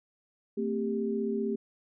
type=tone cluster; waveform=sine; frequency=225.2 / 260.8 / 397.5 Hz; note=A3 / C4 / G4; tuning=+40 / -5 / +24 cents; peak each=-31 / -37 / -31 dBFS; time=0.57-1.56 s; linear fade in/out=10 ms; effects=none